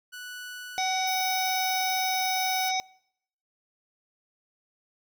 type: tone with tremolo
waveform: sawtooth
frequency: 1480 Hz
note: F#6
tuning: in tune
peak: -34 dBFS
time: 0.12-2.72 s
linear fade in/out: 20 ms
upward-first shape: sine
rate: 0.83 Hz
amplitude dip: 25%
type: harmonic tone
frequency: 753 Hz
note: F#5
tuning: 30 cents sharp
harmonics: 1 / 3 / 5 / 7 / 8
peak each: -27 / -32 / -34 / -35 / -36 dBFS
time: 0.78-2.8 s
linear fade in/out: 0 ms
type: high-pass noise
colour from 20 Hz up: white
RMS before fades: -38 dBFS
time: 1.07-2.69 s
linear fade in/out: 5 ms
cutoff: 9900 Hz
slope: 48 dB/octave
effects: noise-tail reverb RT60 0.7 s tail -24 dB re dry